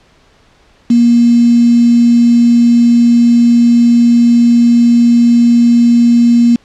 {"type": "tone with quantisation", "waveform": "sine", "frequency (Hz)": 237, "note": "A#3", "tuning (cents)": 29, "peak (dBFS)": -4, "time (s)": [0.9, 6.56], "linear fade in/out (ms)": 5, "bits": 4, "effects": ["pink hiss -48 dBFS RMS until 6.64 s", "low-pass 5000 Hz 12 dB/octave"]}